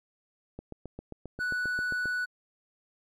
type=click train; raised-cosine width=2 ms; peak=-26 dBFS; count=12; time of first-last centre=0.59-2.057 s; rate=7.5 Hz
type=tone; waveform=triangle; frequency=1480 Hz; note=F#6; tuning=in tune; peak=-26 dBFS; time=1.39-2.26 s; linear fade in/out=20 ms
effects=MP3 96 kbps